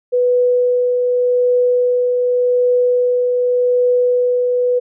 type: tone with tremolo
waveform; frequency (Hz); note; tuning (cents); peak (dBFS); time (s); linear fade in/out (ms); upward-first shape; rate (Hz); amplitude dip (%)
sine; 493.9; B4; 0; -10; 0.12-4.8; 20; triangle; 0.86; 30
effects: none